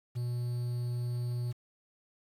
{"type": "tone with quantisation", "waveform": "triangle", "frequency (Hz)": 121.6, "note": "B2", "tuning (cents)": -26, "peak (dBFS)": -29, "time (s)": [0.15, 1.53], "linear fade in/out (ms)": 20, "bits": 9, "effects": ["AAC 64 kbps"]}